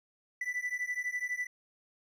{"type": "beating tone pair", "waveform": "triangle", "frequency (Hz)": [1975.5, 1987.5], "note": ["B6", "B6"], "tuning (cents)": [0, 10], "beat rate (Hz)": 12, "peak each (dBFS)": [-34, -34], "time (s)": [0.41, 1.47], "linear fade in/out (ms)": 5, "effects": []}